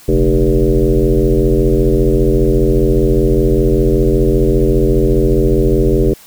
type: tone with frequency modulation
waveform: sine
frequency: 220 Hz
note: A3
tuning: in tune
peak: -8 dBFS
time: 0.08-6.14 s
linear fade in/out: 10 ms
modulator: 85.1 Hz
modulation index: 3
effects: white hiss -41 dBFS RMS until 6.26 s